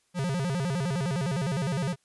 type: tone with vibrato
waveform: square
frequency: 155.6 Hz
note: D#3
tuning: in tune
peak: -27 dBFS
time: 0.14-1.96 s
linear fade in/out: 50 ms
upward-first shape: square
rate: 9.8 Hz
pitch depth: 240 cents each way
effects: white hiss -70 dBFS RMS until 2.04 s + resampled to 24000 Hz